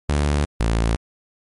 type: tone pair in turn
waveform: sawtooth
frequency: 73 / 56.24 Hz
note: D2 / A1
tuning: -10 / +39 cents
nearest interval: perfect fourth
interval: 451 cents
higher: first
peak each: -13 dBFS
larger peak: neither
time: 0.09-0.45 / 0.6-0.96 s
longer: neither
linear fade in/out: 0 ms
effects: MP3 48 kbps